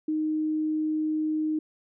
sine tone, 310 Hz, D#4, 6 cents flat, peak -24 dBFS, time 0.08-1.59 s, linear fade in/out 5 ms, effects none

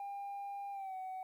sine tone with pitch glide, 801 to 751.7 Hz, G5 to F#5, +37 to +27 cents, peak -38 dBFS, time 0-1.23 s, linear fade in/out 2 ms, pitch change -110 cents, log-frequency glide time 0.72-0.95 s, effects tanh soft clip ceiling -39 dBFS + 12-bit

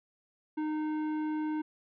sine tone with tanh clipping, 307.5 Hz, D#4, 20 cents flat, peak -32 dBFS, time 0.57-1.62 s, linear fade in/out 10 ms, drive 12 dB, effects none

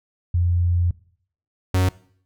sine / 45% pulse tone pair in turn, 87.31 / 92.5 Hz, F2 / F#2, 0 / 0 cents, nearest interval minor second, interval 100 cents, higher second, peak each -16 / -16 dBFS, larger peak neither, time 0.34-0.91 / 1.74-1.89 s, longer first, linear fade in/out 5 ms, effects noise-tail reverb RT60 0.6 s tail -21 dB re dry

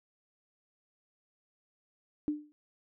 sine tone with exponential decay, 298.6 Hz, D4, 29 cents sharp, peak -25 dBFS, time 2.28-2.52 s, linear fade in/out 0 ms, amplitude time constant 52 ms, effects none

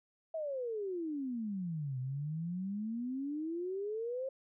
sine exponential two-way sweep, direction down then up, 659.3 to 125.8 to 541 Hz, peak -35 dBFS, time 0.34-4.29 s, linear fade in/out 5 ms, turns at 1.99 s, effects none

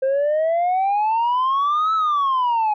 sine exponential two-way sweep, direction up then down, 523.3 to 1318.5 to 832 Hz, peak -14 dBFS, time 0.02-2.74 s, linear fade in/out 10 ms, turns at 1.94 s, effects tanh soft clip ceiling -15 dBFS

